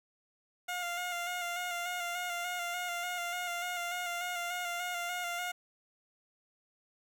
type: tone with vibrato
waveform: 15% pulse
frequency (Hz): 706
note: F5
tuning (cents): +19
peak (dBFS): -28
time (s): 0.68-5.52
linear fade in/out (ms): 10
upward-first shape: square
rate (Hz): 3.4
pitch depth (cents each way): 25
effects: 10-bit